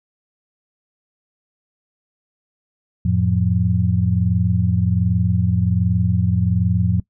sine tone cluster, 89.8 / 111.1 / 177.2 Hz, F2 / A2 / F3, +49 / +17 / +25 cents, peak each -19 dBFS, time 3.05-7 s, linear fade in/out 5 ms, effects noise-tail reverb RT60 0.1 s tail -22 dB re dry

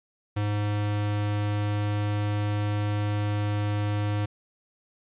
square tone, 103.83 Hz, G#2, in tune, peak -25 dBFS, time 0.36-4.26 s, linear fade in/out 10 ms, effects resampled to 8000 Hz + 10-bit

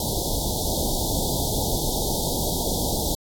pink band-stop noise, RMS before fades -25 dBFS, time 0-3.15 s, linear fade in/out 2 ms, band 920 to 3400 Hz, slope 96 dB/octave, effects AAC 64 kbps

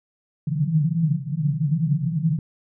pink band-pass noise, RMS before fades -22 dBFS, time 0.47-2.39 s, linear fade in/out 2 ms, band 140 to 170 Hz, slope 96 dB/octave, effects none

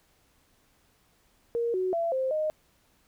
sine tone with pitch steps, 468.4 / 371.2 / 673 / 524 / 618 Hz, A#4 / F#4 / E5 / C5 / D#5, +8 / +6 / +36 / +2 / -12 cents, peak -25 dBFS, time 1.55-2.5 s, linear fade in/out 0 ms, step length 190 ms, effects pink hiss -66 dBFS RMS until 3.07 s

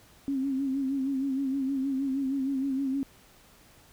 sine tone with vibrato, 270.3 Hz, C#4, 44 cents flat, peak -26 dBFS, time 0.28-3.03 s, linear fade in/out 0 ms, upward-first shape sine, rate 6.4 Hz, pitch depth 59 cents each way, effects pink hiss -57 dBFS RMS until 3.92 s

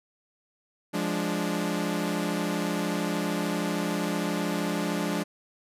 sawtooth chord, D diminished, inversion first, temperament equal, 174.61 / 207.7 / 293.7 Hz, F3 / Ab3 / D4, 0 / 0 / 0 cents, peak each -27 dBFS, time 0.93-5.24 s, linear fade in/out 20 ms, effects resampled to 32000 Hz

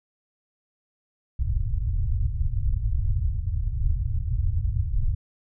pink low-pass noise, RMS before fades -24 dBFS, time 1.39-5.15 s, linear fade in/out 10 ms, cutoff 120 Hz, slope 48 dB/octave, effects none

